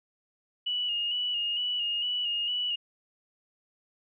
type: tone with vibrato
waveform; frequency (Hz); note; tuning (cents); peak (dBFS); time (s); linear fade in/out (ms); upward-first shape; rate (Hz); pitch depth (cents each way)
sine; 2900; F#7; -35; -27; 0.66-2.76; 10; square; 2.2; 31
effects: none